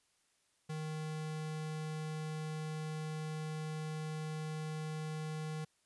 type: tone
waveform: square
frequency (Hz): 155.56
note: D#3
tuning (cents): 0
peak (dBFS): -39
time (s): 0.69-5.65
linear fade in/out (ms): 10
effects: white hiss -75 dBFS RMS until 5.85 s + resampled to 24000 Hz